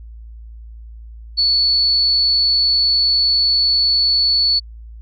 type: tone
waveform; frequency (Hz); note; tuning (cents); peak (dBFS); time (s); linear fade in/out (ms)
sine; 4435; C#8; 0; -12; 1.37-4.6; 20
effects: added 56 Hz sine -33 dBFS peak until 5.01 s